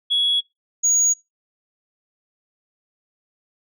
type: tone pair in turn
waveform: sine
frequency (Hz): 3355 / 6710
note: G#7 / G#8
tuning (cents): +17 / +17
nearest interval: octave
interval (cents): 1200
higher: second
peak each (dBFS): -15 / -12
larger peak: second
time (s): 0.1-0.41 / 0.83-1.14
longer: neither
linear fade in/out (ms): 20
effects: noise-tail reverb RT60 0.2 s tail -24 dB re dry + tanh soft clip ceiling -12 dBFS